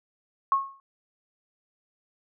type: tone with exponential decay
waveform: sine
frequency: 1091 Hz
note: C#6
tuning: 28 cents flat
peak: -16 dBFS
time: 0.52-0.8 s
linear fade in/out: 1 ms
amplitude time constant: 59 ms
effects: none